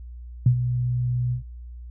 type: tone with ADSR envelope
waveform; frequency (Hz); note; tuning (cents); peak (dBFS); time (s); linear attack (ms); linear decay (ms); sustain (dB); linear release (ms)
sine; 123.47; B2; 0; -11; 0.46-1.43; 3; 85; -10; 110
effects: added 60 Hz sine -36 dBFS peak until 1.9 s